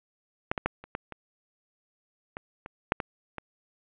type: clicks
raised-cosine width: 0.5 ms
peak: -10 / -14 / -10 / -29 / -16 / -23 / -21 / -24 / -6 / -15 / -20 dBFS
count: 11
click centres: 0.515 / 0.578 / 0.66 / 0.84 / 0.951 / 1.123 / 2.369 / 2.661 / 2.921 / 3.002 / 3.383 s
effects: resampled to 8000 Hz + 8-bit